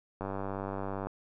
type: click train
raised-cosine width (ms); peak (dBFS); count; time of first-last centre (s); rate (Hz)
1; -22; 85; 0.21-1.07; 97.7
effects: none